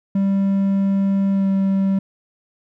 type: tone with pitch glide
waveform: triangle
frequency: 196 to 193.97 Hz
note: G3 to G3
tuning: 0 to -18 cents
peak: -13 dBFS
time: 0.15-1.99 s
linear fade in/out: 5 ms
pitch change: -18 cents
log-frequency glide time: 1.33-1.48 s
effects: none